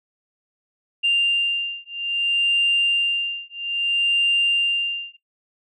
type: beating tone pair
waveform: sine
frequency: 2791 / 2791.61 Hz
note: F7 / F7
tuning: -2 / -1 cents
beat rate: 0.61 Hz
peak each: -20 dBFS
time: 1.03-5.17 s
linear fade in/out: 20 ms
effects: noise-tail reverb RT60 0.1 s tail -18 dB re dry + tanh soft clip ceiling -11 dBFS